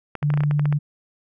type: clicks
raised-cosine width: 0.5 ms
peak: -15 dBFS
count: 11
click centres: 0.153 / 0.228 / 0.303 / 0.339 / 0.375 / 0.406 / 0.436 / 0.511 / 0.595 / 0.656 / 0.726 s
type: tone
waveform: sine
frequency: 146.83 Hz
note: D3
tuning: in tune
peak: -17 dBFS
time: 0.22-0.79 s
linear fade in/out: 20 ms
effects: none